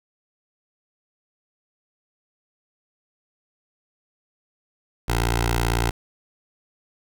10% pulse tone with notch filter, 58 Hz, A#1, 8 cents flat, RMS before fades -22 dBFS, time 5.08-5.91 s, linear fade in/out 10 ms, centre 220 Hz, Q 0.72, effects none

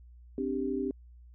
sine chord, C suspended second, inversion none, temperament just, 261.6 / 294.3 / 392.4 Hz, C4 / D4 / G4, 0 / +4 / +2 cents, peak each -33 / -35 / -33 dBFS, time 0.38-0.91 s, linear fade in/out 2 ms, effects added 60 Hz sine -50 dBFS peak until 1.34 s

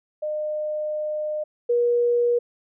sine tone pair in turn, 608 / 479.3 Hz, D#5 / A#4, -40 / +48 cents, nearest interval major third, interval 412 cents, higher first, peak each -24 / -17 dBFS, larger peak second, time 0.22-1.44 / 1.69-2.39 s, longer first, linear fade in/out 10 ms, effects none

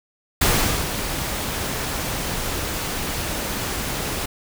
pink noise with ADSR envelope, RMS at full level -17 dBFS, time 0.41-4.26 s, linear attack 6 ms, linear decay 440 ms, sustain -9 dB, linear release 7 ms, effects none

